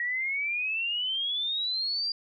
sine exponential sweep, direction up, 1900 to 4811 Hz, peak -27 dBFS, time 0-2.12 s, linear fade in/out 2 ms, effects none

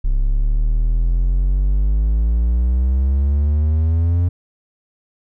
triangle exponential sweep, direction up, 33.09 to 88.8 Hz, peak -11 dBFS, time 0.04-4.29 s, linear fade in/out 10 ms, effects none

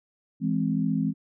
sine chord, E augmented, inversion none, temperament equal, 164.81 / 207.7 / 261.6 Hz, E3 / G#3 / B#3, 0 / 0 / 0 cents, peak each -27 dBFS, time 0.4-1.14 s, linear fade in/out 50 ms, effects none

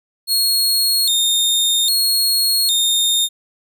sawtooth tone with vibrato, 3970 Hz, B7, 8 cents sharp, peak -11 dBFS, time 0.27-3.29 s, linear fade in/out 50 ms, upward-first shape square, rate 0.62 Hz, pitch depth 140 cents each way, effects none

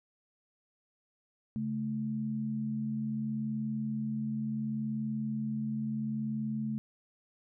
sine tone pair together, 137.4 / 218.1 Hz, C#3 / A3, -15 / -15 cents, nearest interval minor sixth, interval 800 cents, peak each -38 / -32 dBFS, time 1.56-6.78 s, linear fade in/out 0 ms, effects none

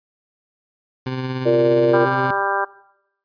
20% pulse tone with tremolo, 129.5 Hz, C3, 17 cents flat, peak -17 dBFS, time 1.06-2.31 s, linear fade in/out 5 ms, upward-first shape sine, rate 17 Hz, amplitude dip 30%
sine chord, Bb major, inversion second, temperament equal, 349.2 / 466.2 / 587.3 Hz, F4 / Bb4 / D5, 0 / 0 / 0 cents, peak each -17 dBFS, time 1.45-2.06 s, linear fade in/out 20 ms
harmonic tone, 197.6 Hz, G3, 14 cents sharp, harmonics 2 / 3 / 4 / 5 / 6 / 7 / 8, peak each -28 / -28 / -24 / -24 / -26 / -28 / -25 dBFS, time 1.93-2.65 s, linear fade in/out 10 ms
effects noise-tail reverb RT60 0.8 s tail -20 dB re dry + resampled to 11025 Hz

